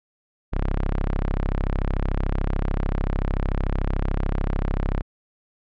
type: tone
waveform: sawtooth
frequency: 33.53 Hz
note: C1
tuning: 43 cents sharp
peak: -17 dBFS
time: 0.52-5.02 s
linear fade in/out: 20 ms
effects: low-pass 2000 Hz 12 dB/octave